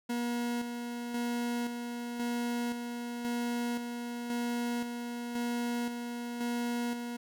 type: tone with tremolo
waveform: 40% pulse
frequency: 239.2 Hz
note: A#3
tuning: 45 cents sharp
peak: -30 dBFS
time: 0.09-7.17 s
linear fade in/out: 10 ms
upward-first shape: square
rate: 0.95 Hz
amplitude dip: 45%
effects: none